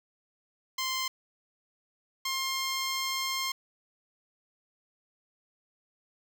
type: tone pair in turn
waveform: 10% pulse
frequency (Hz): 1046.5 / 1062.9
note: C6 / C6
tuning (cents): 0 / +27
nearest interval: unison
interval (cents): 27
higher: second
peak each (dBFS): -21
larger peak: neither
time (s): 0.78-1.08 / 2.25-3.52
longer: second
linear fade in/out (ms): 5
effects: none